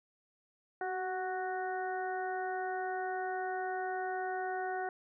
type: harmonic tone with a mistuned harmonic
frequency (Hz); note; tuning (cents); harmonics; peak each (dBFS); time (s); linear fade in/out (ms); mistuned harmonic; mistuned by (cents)
370; F#4; 0; 1 / 2 / 3 / 4 / 5; -39 / -36 / -50 / -42 / -47; 0.81-4.89; 2; 1; +29
effects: none